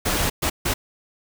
pink noise bursts at uneven times, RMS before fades -22 dBFS, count 3, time 0.05-0.3 / 0.42-0.5 / 0.65-0.74 s, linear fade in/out 10 ms, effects none

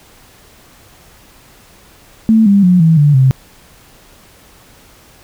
sine tone with pitch steps, 221.7 / 199.81 / 180.08 / 162.29 / 146.27 / 131.82 Hz, A3 / G3 / F#3 / E3 / D3 / C3, +13 / +33 / -47 / -27 / -7 / +13 cents, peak -5 dBFS, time 2.29-3.31 s, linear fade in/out 0 ms, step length 170 ms, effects pink hiss -44 dBFS RMS until 5.23 s

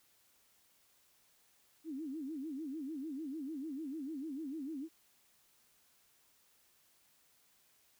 sine tone with vibrato, 292.3 Hz, D4, 8 cents flat, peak -39 dBFS, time 1.84-4.89 s, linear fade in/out 50 ms, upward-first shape sine, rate 6.7 Hz, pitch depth 200 cents each way, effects white hiss -70 dBFS RMS until 7.99 s

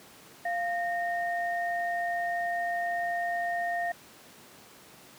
sine tone pair together, 696 / 1841.5 Hz, F5 / A#6, -6 / -22 cents, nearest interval octave + perfect fourth, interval 1684 cents, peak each -29 / -33 dBFS, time 0.45-3.92 s, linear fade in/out 5 ms, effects pink hiss -52 dBFS RMS until 5.18 s + high-pass 150 Hz 12 dB/octave

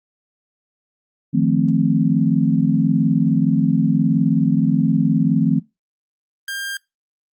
sine chord, F dominant seventh, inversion third, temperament equal, 155.56 / 174.61 / 220 / 261.6 Hz, Eb3 / F3 / A3 / C4, 0 / 0 / 0 / 0 cents, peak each -19 dBFS, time 1.33-5.6 s, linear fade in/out 20 ms
sawtooth tone, 1600 Hz, G6, 35 cents sharp, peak -21 dBFS, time 6.48-6.77 s, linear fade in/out 2 ms
effects noise-tail reverb RT60 0.2 s tail -22 dB re dry + Opus 48 kbps

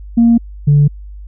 sine tone pair in turn, 233.1 / 145.19 Hz, A#3 / D3, 0 / -19 cents, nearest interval minor sixth, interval 819 cents, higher first, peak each -4 dBFS, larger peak neither, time 0.17-0.38 / 0.67-0.88 s, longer neither, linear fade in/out 10 ms, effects tanh soft clip ceiling -2 dBFS + added 50 Hz sine -28 dBFS peak until 1.27 s

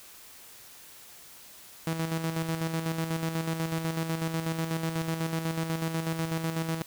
sawtooth tone with tremolo, 162.8 Hz, E3, 21 cents flat, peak -23 dBFS, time 1.87-6.82 s, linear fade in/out 2 ms, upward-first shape square, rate 8.1 Hz, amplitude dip 50%, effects white hiss -50 dBFS RMS until 6.86 s

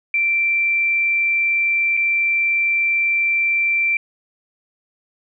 sine tone with dropouts, 2349 Hz, D7, in tune, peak -15 dBFS, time 0.14-3.97 s, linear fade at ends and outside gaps 2 ms, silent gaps 1.969-1.973 s, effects none

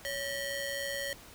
sawtooth ring-modulated tone, 1244.5 Hz, D#6, in tune, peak -27 dBFS, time 0.05-1.13 s, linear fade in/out 0 ms, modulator 684 Hz, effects pink hiss -52 dBFS RMS until 1.34 s

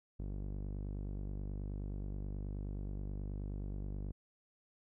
sawtooth tone with low-pass filter, 49.41 Hz, G1, 14 cents sharp, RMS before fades -41 dBFS, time 0.19-4.12 s, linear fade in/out 10 ms, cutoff 350 Hz, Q 0.75, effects none

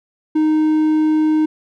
triangle tone, 310 Hz, D#4, 6 cents flat, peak -10 dBFS, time 0.35-1.46 s, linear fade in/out 10 ms, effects none

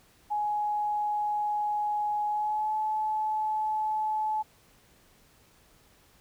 sine tone with pitch glide, 837 to 861.5 Hz, G#5 to A5, +13 to -37 cents, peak -26 dBFS, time 0.3-4.43 s, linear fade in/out 20 ms, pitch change +50 cents, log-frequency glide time 2.27-2.75 s, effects pink hiss -61 dBFS RMS until 6.2 s

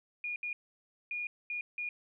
sine tone bursts at uneven times, 2436 Hz, D#7, 37 cents flat, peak -34 dBFS, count 5, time 0.24-0.36 / 0.43-0.53 / 1.11-1.27 / 1.5-1.61 / 1.78-1.89 s, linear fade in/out 2 ms, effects none

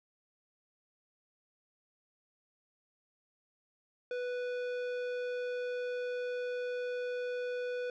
triangle tone with tanh clipping, 493.9 Hz, B4, in tune, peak -36 dBFS, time 4.11-7.9 s, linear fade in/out 2 ms, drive 18 dB, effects none

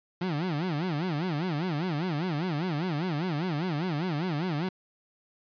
30% pulse tone with vibrato, 164.6 Hz, E3, 2 cents flat, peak -25 dBFS, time 0.21-4.69 s, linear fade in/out 5 ms, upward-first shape sine, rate 5 Hz, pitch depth 240 cents each way, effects resampled to 11025 Hz

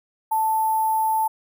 sine tone with sample-and-hold, 880 Hz, A5, in tune, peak -18 dBFS, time 0.31-1.28 s, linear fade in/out 10 ms, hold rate 11025 Hz, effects none

